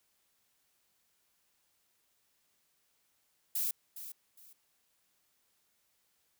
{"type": "noise with echo", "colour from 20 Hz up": "violet", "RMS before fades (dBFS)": -33, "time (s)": [3.55, 3.71], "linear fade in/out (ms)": 5, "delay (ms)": 410, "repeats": 2, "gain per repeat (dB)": -12, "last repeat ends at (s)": 4.53, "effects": ["white hiss -75 dBFS RMS until 6.39 s"]}